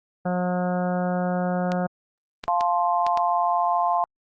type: harmonic tone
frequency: 180 Hz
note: F#3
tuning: 47 cents flat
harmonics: 1 / 2 / 3 / 4 / 5 / 6 / 7 / 8 / 9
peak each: -24 / -36 / -28 / -29 / -38 / -43 / -39 / -38 / -44 dBFS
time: 0.25-1.87 s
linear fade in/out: 10 ms
type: clicks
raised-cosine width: 0.2 ms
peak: -14 dBFS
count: 5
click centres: 1.719 / 2.439 / 2.609 / 3.066 / 3.174 s
type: chord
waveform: sine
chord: F major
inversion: none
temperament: just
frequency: 698.5 / 873.1 / 1047.7 Hz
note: F5 / A5 / C6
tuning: 0 / -14 / +2 cents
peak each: -22 / -25 / -24 dBFS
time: 2.48-4.04 s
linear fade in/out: 0 ms
effects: Opus 32 kbps